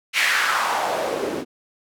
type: noise with band-pass filter sweep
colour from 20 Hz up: white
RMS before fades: -22 dBFS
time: 0.13-1.45 s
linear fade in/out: 50 ms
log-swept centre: 2400 to 300 Hz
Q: 2.8
effects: none